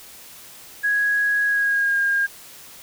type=tone with pitch glide; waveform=sine; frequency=1661.2 to 1615.8 Hz; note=G#6 to G#6; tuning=0 to -48 cents; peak=-17 dBFS; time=0.83-2.27 s; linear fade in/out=20 ms; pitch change=-48 cents; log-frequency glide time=1.45-1.99 s; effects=white hiss -43 dBFS RMS until 2.82 s